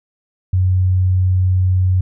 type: tone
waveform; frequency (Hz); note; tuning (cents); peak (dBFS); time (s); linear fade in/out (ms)
sine; 92.4; F#2; -2; -11; 0.53-2.01; 5
effects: none